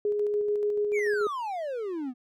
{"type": "tone with tremolo", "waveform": "sine", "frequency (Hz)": 415.3, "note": "G#4", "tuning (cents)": 0, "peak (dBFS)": -23, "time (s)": [0.05, 1.27], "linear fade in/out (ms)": 2, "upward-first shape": "square", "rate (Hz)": 6.9, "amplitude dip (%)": 25}
{"type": "exponential sweep", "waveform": "triangle", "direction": "down", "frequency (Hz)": [2420, 238.4], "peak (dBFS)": -28, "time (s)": [0.92, 2.14], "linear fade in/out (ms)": 50}
{"effects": []}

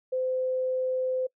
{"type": "tone", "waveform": "sine", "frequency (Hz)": 514, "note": "C5", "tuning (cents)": -31, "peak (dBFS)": -25, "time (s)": [0.12, 1.27], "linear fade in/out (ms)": 10, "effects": ["noise-tail reverb RT60 0.1 s tail -24 dB re dry"]}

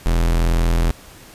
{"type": "tone", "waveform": "45% pulse", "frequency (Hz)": 42, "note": "E1", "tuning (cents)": 33, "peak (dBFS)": -14, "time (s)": [0.06, 0.91], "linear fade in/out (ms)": 0, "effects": ["pink hiss -43 dBFS RMS until 1.34 s", "resampled to 32000 Hz"]}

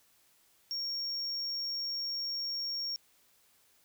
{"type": "tone", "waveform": "triangle", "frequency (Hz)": 5540, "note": "F8", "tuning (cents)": -15, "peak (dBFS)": -32, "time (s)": [0.71, 2.96], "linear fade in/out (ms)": 0, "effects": ["white hiss -67 dBFS RMS until 3.84 s"]}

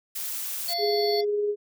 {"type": "noise", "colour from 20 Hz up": "blue", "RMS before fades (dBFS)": -32, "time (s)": [0.15, 0.74], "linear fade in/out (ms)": 10}
{"type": "harmonic tone", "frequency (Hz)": 690, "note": "F5", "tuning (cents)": -21, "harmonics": [1, 3, 5, 7, 8], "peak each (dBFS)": [-29, -39, -43, -46, -47], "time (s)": [0.68, 1.25], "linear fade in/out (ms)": 50}
{"type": "tone", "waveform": "triangle", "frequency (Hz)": 4435, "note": "C#8", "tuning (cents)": 0, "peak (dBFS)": -27, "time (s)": [0.68, 1.21], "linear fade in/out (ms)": 5}
{"type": "tone with tremolo", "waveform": "sine", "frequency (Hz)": 414, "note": "G#4", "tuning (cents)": -5, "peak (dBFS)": -21, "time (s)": [0.78, 1.56], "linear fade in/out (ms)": 50, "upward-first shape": "triangle", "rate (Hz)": 20, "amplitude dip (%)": 35}
{"effects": []}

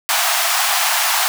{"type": "high-pass noise", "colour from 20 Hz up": "pink", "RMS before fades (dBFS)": -17, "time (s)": [0.09, 1.28], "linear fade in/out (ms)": 0, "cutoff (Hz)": 660, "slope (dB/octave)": 96, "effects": []}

